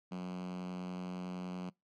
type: tone with high-pass filter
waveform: 5% pulse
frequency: 90.7 Hz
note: F#2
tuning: 34 cents flat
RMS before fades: -41 dBFS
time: 0.11-1.7 s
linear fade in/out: 10 ms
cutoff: 190 Hz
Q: 8.9
effects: noise-tail reverb RT60 0.2 s tail -25 dB re dry + low-pass 5000 Hz 12 dB/octave